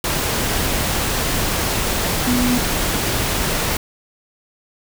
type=tone in noise; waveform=sine; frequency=246.9 Hz; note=B3; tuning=in tune; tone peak=-16 dBFS; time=2.27-2.58 s; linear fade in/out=2 ms; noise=pink; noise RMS=-20 dBFS; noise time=0.04-3.77 s; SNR=+1 dB; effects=none